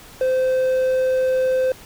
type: tone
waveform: triangle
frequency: 517 Hz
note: C5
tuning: 21 cents flat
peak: -14 dBFS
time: 0.21-1.72 s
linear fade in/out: 2 ms
effects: pink hiss -43 dBFS RMS until 1.85 s